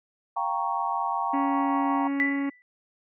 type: chord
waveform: sine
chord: G half-diminished seventh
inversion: third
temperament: equal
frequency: 698.5 / 784 / 932.3 / 1108.7 Hz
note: F5 / G5 / Bb5 / Db6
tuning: 0 / 0 / 0 / 0 cents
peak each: -34 / -30 / -29 / -30 dBFS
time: 0.36-2.08 s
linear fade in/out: 10 ms
type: harmonic tone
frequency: 278.6 Hz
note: C#4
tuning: 9 cents sharp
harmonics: 1 / 2 / 3 / 4 / 5 / 6 / 7 / 8 / 9 / 10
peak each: -25 / -42 / -43 / -42 / -49 / -49 / -43 / -47 / -56 / -54 dBFS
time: 1.33-2.5 s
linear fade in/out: 10 ms
type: tone with exponential decay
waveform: sine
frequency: 1981 Hz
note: B6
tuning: 5 cents sharp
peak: -19 dBFS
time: 2.2-2.62 s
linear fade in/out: 0 ms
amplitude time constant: 90 ms
effects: none